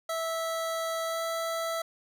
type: tone with pitch glide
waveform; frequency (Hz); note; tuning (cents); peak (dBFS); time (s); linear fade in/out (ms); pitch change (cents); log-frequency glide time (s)
25% pulse; 655 to 659.6; E5 to E5; -11 to +1; -26; 0.09-1.82; 5; +12; 1.04-1.23
effects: none